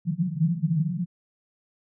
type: band-pass noise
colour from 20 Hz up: pink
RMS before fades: -25 dBFS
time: 0.05-1.06 s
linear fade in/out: 50 ms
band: 150 to 180 Hz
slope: 96 dB/octave
effects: none